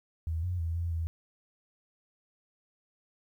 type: tone with pitch steps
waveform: sine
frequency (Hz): 81.2 / 89.6 / 82.7 / 85 / 82.3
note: E2 / F2 / E2 / F2 / E2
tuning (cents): -26 / +45 / +6 / -46 / -2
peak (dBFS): -29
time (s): 0.27-1.07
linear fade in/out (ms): 0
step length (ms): 160
effects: 11-bit